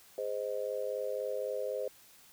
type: chord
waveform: sine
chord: Ab major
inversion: none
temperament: just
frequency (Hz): 415.3 / 519.1 / 623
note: Ab4 / C5 / Eb5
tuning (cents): 0 / -14 / +2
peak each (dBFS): -39 / -35 / -39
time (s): 0.18-1.88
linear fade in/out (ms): 2
effects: white hiss -59 dBFS RMS until 2.32 s